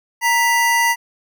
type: tone pair together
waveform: square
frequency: 932.3 / 1975.5 Hz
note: A#5 / B6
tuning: 0 / 0 cents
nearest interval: octave + minor second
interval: 1300 cents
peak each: -17 dBFS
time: 0.21-0.96 s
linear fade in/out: 50 ms
effects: none